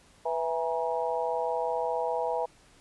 harmonic tone with a mistuned harmonic, 164.81 Hz, E3, in tune, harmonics 3 / 4 / 5 / 6, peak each -31 / -32 / -33 / -34 dBFS, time 0.25-2.46 s, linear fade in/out 10 ms, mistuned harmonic 6, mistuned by -69 cents, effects pink hiss -59 dBFS RMS until 2.8 s + resampled to 24000 Hz

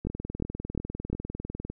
two click trains, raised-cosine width 3 ms, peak -21 / -17 dBFS, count 34 / 4, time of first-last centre 0.05-1.7 / 0.07-1.13 s, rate 20 / 2.83 Hz, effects none

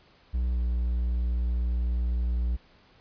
triangle tone with pitch glide, 61.4 to 60 Hz, B1 to B1, -9 to -49 cents, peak -22 dBFS, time 0.33-2.57 s, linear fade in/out 20 ms, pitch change -40 cents, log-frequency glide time 0.51-0.6 s, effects pink hiss -59 dBFS RMS until 3 s + resampled to 11025 Hz

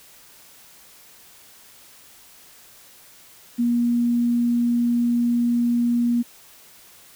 sine tone, 238.5 Hz, A#3, 40 cents sharp, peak -17 dBFS, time 3.58-6.23 s, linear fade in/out 20 ms, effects white hiss -49 dBFS RMS until 7.15 s

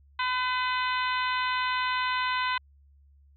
harmonic tone with a mistuned harmonic, 505 Hz, B4, 39 cents sharp, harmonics 2 / 3 / 4 / 5 / 6 / 7 / 8, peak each -28 / -32 / -34 / -36 / -38 / -39 / -40 dBFS, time 0.19-2.58 s, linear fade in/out 5 ms, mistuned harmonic 7, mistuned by +20 cents, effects added 70 Hz sine -55 dBFS peak until 3.36 s

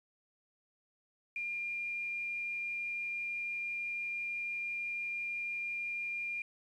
sine tone with quantisation, 2402 Hz, D7, 38 cents sharp, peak -35 dBFS, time 1.36-6.42 s, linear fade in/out 2 ms, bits 10, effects resampled to 22050 Hz

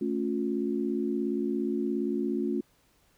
sine chord, A augmented, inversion none, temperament equal with one note detuned, 220 / 277.2 / 355.9 Hz, A3 / C#4 / E#4, 0 / 0 / +33 cents, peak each -31 dBFS, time 0.01-2.61 s, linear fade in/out 5 ms, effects pink hiss -66 dBFS RMS until 3.17 s

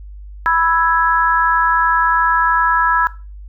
sine chord, E major, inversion second, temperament equal, 987.8 / 1318.5 / 1661.2 Hz, B5 / E6 / G#6, 0 / 0 / 0 cents, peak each -16 dBFS, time 0.46-3.07 s, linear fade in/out 0 ms, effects noise-tail reverb RT60 0.3 s tail -17 dB re dry + added 50 Hz sine -31 dBFS peak until 3.48 s

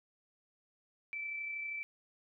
sine tone with amplitude modulation, 2324 Hz, D7, 19 cents flat, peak -36 dBFS, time 1.13-1.83 s, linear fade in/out 0 ms, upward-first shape sine, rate 32.6 Hz, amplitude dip 30%, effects none

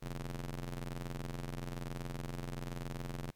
sawtooth ring-modulated tone, 87.31 Hz, F2, in tune, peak -32 dBFS, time 0.02-3.31 s, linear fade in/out 10 ms, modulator 54.2 Hz, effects pink hiss -72 dBFS RMS until 3.35 s + MP3 96 kbps

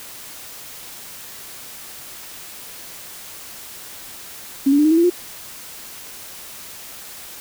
sine tone with pitch steps, 273.5 / 285.6 / 298.3 / 311.5 / 325.2 / 339.6 / 354.7 Hz, C#4 / D4 / D4 / D#4 / E4 / F4 / F4, -23 / -48 / +27 / +2 / -23 / -48 / +27 cents, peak -11 dBFS, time 4.66-5.101 s, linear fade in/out 10 ms, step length 63 ms, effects white hiss -37 dBFS RMS until 7.4 s

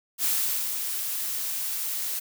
blue noise with ADSR envelope, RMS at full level -24 dBFS, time 0.18-2.2 s, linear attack 62 ms, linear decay 450 ms, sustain -6 dB, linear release 14 ms, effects none

